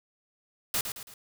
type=noise with echo; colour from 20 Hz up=white; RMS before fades=-28 dBFS; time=0.74-0.81 s; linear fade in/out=2 ms; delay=110 ms; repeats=3; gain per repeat=-7 dB; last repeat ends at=1.14 s; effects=none